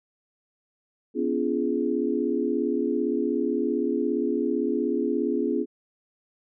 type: tone cluster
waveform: sine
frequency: 247 / 284.3 / 342.4 / 418.6 Hz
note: B3 / C#4 / F4 / G#4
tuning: 0 / +44 / -34 / +14 cents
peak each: -28 dBFS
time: 1.14-5.66 s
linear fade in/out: 50 ms
effects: none